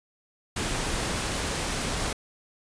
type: noise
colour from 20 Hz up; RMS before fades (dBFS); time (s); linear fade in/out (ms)
pink; -29; 0.56-2.13; 5
effects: resampled to 22050 Hz